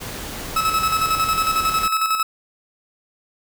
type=noise; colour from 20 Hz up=pink; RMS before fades=-31 dBFS; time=0-1.88 s; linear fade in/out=20 ms
type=tone with tremolo; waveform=40% pulse; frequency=1297 Hz; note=E6; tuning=28 cents flat; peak=-15 dBFS; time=0.56-2.23 s; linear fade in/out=5 ms; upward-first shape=square; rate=11 Hz; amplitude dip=50%
effects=none